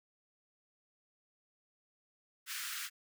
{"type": "high-pass noise", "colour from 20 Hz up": "pink", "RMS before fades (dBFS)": -41, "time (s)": [2.46, 2.9], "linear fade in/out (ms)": 50, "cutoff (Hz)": 1300, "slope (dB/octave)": 48, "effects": []}